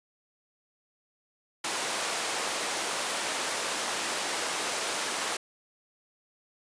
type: high-pass noise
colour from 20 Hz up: pink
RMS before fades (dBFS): -31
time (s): 1.64-5.37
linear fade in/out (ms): 5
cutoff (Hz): 500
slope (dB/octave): 12
effects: resampled to 22050 Hz